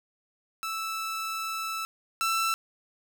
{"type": "tone pair in turn", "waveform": "sawtooth", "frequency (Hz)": [1317, 1332.3], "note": ["E6", "E6"], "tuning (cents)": [-2, 18], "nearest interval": "unison", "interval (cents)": 20, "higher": "second", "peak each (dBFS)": [-27, -21], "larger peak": "second", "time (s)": [[0.63, 1.85], [2.21, 2.54]], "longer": "first", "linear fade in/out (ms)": 0, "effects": []}